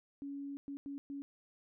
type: tone bursts at uneven times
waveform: sine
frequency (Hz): 280.6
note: C#4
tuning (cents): +21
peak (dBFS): -40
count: 4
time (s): 0.22-0.57 / 0.68-0.77 / 0.86-0.98 / 1.1-1.22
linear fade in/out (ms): 0
effects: none